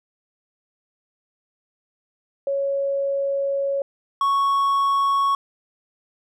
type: tone pair in turn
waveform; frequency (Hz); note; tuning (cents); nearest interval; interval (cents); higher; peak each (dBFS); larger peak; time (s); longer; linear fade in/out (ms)
sine / triangle; 554.4 / 1108.8; C#5 / C#6; 0 / 0; octave; 1200; second; -20 / -15; second; 2.47-3.82 / 4.21-5.35; first; 2
effects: none